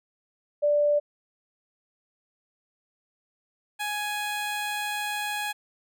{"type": "tone pair in turn", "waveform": ["sine", "15% pulse"], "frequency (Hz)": [587.3, 833.5], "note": ["D5", "G#5"], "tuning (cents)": [0, 6], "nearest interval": "tritone", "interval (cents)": 606, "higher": "second", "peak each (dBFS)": [-19, -22], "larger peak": "first", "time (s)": [[0.62, 1], [3.79, 5.53]], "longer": "second", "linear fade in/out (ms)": 20, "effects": []}